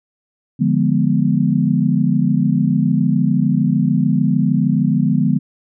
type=chord; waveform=sine; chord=D diminished seventh; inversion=none; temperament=equal with one note detuned; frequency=147.85 / 174.61 / 207.7 / 246.9 Hz; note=D3 / F3 / Ab3 / Cb4; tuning=+12 / 0 / 0 / 0 cents; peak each=-18 dBFS; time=0.59-5.39 s; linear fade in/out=20 ms; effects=none